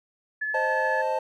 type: tone with tremolo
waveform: sine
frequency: 1720 Hz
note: A6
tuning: 40 cents flat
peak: -25 dBFS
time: 0.41-1.02 s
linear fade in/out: 10 ms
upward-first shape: sine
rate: 14 Hz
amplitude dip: 25%
type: chord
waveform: triangle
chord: A diminished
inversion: first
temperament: equal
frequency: 523.3 / 622.3 / 880 Hz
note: C5 / Eb5 / A5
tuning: 0 / 0 / 0 cents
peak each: -26 / -28 / -25 dBFS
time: 0.54-1.19 s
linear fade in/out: 5 ms
effects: none